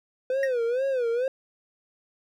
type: tone with vibrato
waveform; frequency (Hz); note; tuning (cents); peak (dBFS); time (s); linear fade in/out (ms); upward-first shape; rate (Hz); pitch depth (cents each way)
triangle; 502; B4; +28; -21; 0.3-1.28; 2; sine; 2.2; 150
type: tone with exponential decay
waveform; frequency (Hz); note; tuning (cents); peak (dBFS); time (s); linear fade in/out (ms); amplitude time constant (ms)
triangle; 1864.7; A#6; 0; -21; 0.43-0.53; 2; 21
effects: none